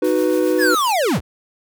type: chord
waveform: triangle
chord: B major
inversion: first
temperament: equal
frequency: 311.1 / 370 / 493.9 Hz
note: D#4 / F#4 / B4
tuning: 0 / 0 / 0 cents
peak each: -17 dBFS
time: 0.02-0.75 s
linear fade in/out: 5 ms
type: noise with tremolo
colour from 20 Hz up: white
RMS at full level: -34 dBFS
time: 0.04-0.93 s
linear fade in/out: 5 ms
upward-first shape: triangle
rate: 7.3 Hz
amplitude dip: 45%
type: linear sweep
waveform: square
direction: down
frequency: 1781 to 36 Hz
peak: -16 dBFS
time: 0.58-1.21 s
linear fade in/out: 50 ms
effects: none